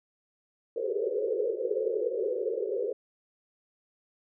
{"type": "band-pass noise", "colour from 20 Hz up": "pink", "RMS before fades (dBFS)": -30, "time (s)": [0.76, 2.93], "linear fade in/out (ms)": 10, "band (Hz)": [380, 530], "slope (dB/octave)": 96, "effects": []}